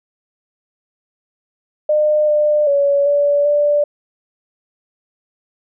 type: tone with pitch steps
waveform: sine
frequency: 605 / 599 / 565 / 576 / 586 Hz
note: D#5 / D5 / C#5 / D5 / D5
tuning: -49 / +34 / +33 / -34 / -4 cents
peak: -11 dBFS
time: 1.89-3.84 s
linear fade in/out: 5 ms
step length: 390 ms
effects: none